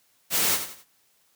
white noise with echo, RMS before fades -23 dBFS, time 0.3-0.59 s, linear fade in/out 50 ms, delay 87 ms, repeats 3, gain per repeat -9 dB, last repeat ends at 0.851 s, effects white hiss -65 dBFS RMS until 1.35 s + high-pass 80 Hz 12 dB/octave

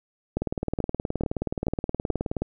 two click trains, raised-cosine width 2 ms, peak -11 / -13 dBFS, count 5 / 39, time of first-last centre 0.37-2.102 / 0.42-2.42 s, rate 2.31 / 19 Hz, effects none

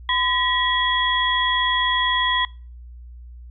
sine tone cluster, 1012 / 1927 / 3328 Hz, B5 / B6 / G#7, +42 / -43 / +3 cents, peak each -22 dBFS, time 0.09-2.45 s, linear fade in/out 2 ms, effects noise-tail reverb RT60 0.4 s tail -25 dB re dry + added 60 Hz sine -37 dBFS peak until 3.5 s

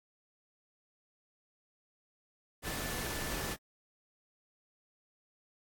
sine tone in noise, 1752 Hz, A6, 8 cents flat, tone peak -47 dBFS, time 2.62-3.57 s, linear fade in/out 50 ms, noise pink, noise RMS -38 dBFS, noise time 2.62-3.57 s, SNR -12 dB, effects AAC 64 kbps

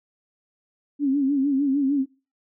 sine tone with vibrato, 277.2 Hz, C#4, in tune, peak -18 dBFS, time 0.99-2.06 s, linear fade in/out 50 ms, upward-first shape sine, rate 6.6 Hz, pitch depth 86 cents each way, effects noise-tail reverb RT60 0.3 s tail -21 dB re dry

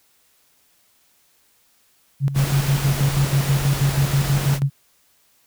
sine tone with tremolo, 138.59 Hz, C#3, in tune, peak -14 dBFS, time 2.2-4.7 s, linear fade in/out 50 ms, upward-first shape square, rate 6.2 Hz, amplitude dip 70%
pink noise, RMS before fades -27 dBFS, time 2.34-4.6 s, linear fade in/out 50 ms
effects white hiss -60 dBFS RMS until 5.46 s

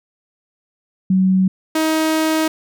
sine / sawtooth tone pair in turn, 188 / 316.2 Hz, F#3 / D#4, +28 / +28 cents, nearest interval major sixth, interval 900 cents, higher second, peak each -11 dBFS, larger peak neither, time 1.1-1.48 / 1.75-2.48 s, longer second, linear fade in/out 5 ms, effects none

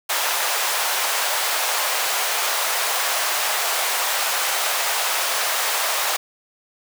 pink high-pass noise, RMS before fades -22 dBFS, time 0.09-6.17 s, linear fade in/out 10 ms, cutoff 630 Hz, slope 24 dB/octave, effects none

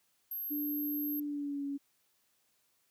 sine tone, 12544 Hz, G9, in tune, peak -36 dBFS, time 0.31-1.2 s, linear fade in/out 5 ms
sine tone with pitch glide, 294.4 to 280.8 Hz, D4 to C#4, +4 to +22 cents, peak -34 dBFS, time 0.5-1.78 s, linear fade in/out 20 ms, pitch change -82 cents, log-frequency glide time 1.19-1.65 s
effects white hiss -74 dBFS RMS until 2.9 s + high-pass 60 Hz 12 dB/octave

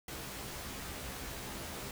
pink noise with comb filter, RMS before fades -43 dBFS, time 0.08-1.91 s, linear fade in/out 2 ms, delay 15 ms, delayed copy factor +0.85, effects none

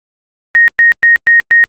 sine tone bursts, 1864.7 Hz, A#6, in tune, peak -3 dBFS, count 5, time 0.55-1.64 s, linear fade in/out 0 ms, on 130 ms, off 110 ms, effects Opus 24 kbps

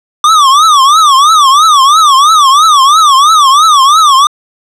square tone with vibrato, 1174.7 Hz, D6, in tune, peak -3 dBFS, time 0.24-4.27 s, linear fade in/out 2 ms, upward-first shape triangle, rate 3 Hz, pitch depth 220 cents each way, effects low-pass 8000 Hz 12 dB/octave

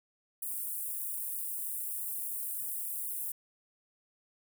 white high-pass noise, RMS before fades -37 dBFS, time 0.42-3.32 s, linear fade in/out 5 ms, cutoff 8800 Hz, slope 48 dB/octave, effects none

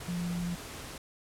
sine tone in noise, 174.61 Hz, F3, in tune, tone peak -31 dBFS, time 0.08-0.55 s, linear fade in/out 5 ms, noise pink, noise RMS -43 dBFS, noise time 0-0.98 s, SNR +9 dB, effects low-pass 12000 Hz 12 dB/octave

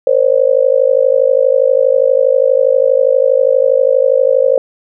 sine tone with amplitude modulation, 528 Hz, C5, 16 cents sharp, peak -3 dBFS, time 0.07-4.58 s, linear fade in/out 2 ms, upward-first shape sine, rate 52.4 Hz, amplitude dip 100%, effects none

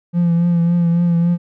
triangle tone with vibrato, 171.3 Hz, F3, 33 cents flat, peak -9 dBFS, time 0.13-1.38 s, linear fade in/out 50 ms, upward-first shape triangle, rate 3.6 Hz, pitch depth 35 cents each way, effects tanh soft clip ceiling -6 dBFS

